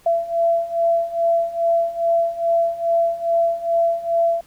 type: beating tone pair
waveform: sine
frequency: 672 / 674.4 Hz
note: E5 / E5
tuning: +33 / +39 cents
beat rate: 2.4 Hz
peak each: -21 / -18 dBFS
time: 0.06-4.41 s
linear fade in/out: 5 ms
effects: pink hiss -53 dBFS RMS until 4.46 s